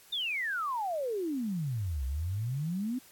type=exponential two-way sweep; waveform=sine; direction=down then up; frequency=3700 to 63 to 263.9 Hz; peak=-30 dBFS; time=0.12-2.99 s; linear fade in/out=10 ms; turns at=2.05 s; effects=white hiss -57 dBFS RMS until 3.11 s + AAC 64 kbps